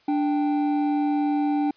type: tone pair together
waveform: triangle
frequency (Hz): 293.7 / 784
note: D4 / G5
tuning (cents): 0 / 0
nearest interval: octave + perfect fourth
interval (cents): 1700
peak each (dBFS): -19 / -26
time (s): 0.08-1.71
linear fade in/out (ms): 5
effects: white hiss -60 dBFS RMS until 1.76 s + resampled to 11025 Hz